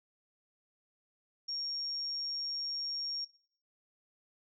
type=tone; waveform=sine; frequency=5550 Hz; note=F8; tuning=12 cents flat; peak=-35 dBFS; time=1.48-3.25 s; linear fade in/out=10 ms; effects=noise-tail reverb RT60 0.5 s tail -18 dB re dry